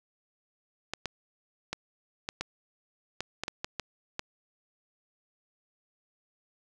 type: clicks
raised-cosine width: 0.2 ms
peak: -15 dBFS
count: 11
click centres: 0.936 / 1.057 / 1.73 / 2.289 / 2.41 / 3.206 / 3.436 / 3.481 / 3.645 / 3.797 / 4.194 s
effects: none